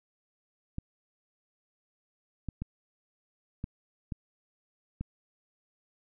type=clicks; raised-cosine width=5 ms; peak=-22 dBFS; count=6; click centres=0.784 / 2.487 / 2.62 / 3.641 / 4.122 / 5.01 s; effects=none